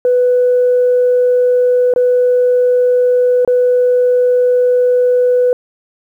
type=tone with dropouts; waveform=sine; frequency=496 Hz; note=B4; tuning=7 cents sharp; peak=-7 dBFS; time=0.05-5.53 s; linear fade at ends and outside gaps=1 ms; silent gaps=1.938-1.961 / 3.449-3.476 s; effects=tanh soft clip ceiling -4 dBFS + 8-bit